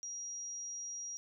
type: tone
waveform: sine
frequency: 5720 Hz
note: F8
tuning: 41 cents sharp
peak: -40 dBFS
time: 0.03-1.17 s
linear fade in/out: 0 ms
effects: none